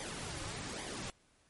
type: noise with flanger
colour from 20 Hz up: pink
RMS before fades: -42 dBFS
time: 0-1.1 s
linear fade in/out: 0 ms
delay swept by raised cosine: 0.71 to 4.41 ms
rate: 1.2 Hz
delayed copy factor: -0.65
effects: pink hiss -69 dBFS RMS until 1.49 s + MP3 48 kbps